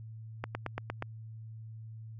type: slowing click train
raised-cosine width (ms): 0.5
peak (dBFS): -19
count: 6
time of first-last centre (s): 0.44-1.024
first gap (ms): 110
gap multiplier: 1.03
effects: added 111 Hz sine -43 dBFS peak until 2.19 s